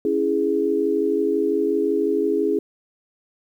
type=chord; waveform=sine; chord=C# minor; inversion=none; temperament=equal; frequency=277.2 / 329.6 / 415.3 Hz; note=C#4 / E4 / G#4; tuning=0 / 0 / 0 cents; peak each=-25 / -23 / -20 dBFS; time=0.05-2.59 s; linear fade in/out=2 ms; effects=9-bit